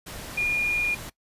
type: tone in noise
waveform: sine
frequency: 2426 Hz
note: D#7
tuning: 44 cents flat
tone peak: -22 dBFS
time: 0.37-0.95 s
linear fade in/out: 10 ms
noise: pink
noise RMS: -38 dBFS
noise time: 0.06-1.1 s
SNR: +13 dB
effects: noise-tail reverb RT60 0.1 s tail -20 dB re dry + resampled to 32000 Hz